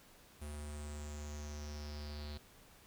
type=tone with low-pass filter sweep; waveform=square; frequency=74.2 Hz; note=D2; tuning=18 cents sharp; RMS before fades=-45 dBFS; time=0.41-2.38 s; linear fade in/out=10 ms; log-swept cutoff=10000 to 4200 Hz; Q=6.9; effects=pink hiss -62 dBFS RMS until 2.86 s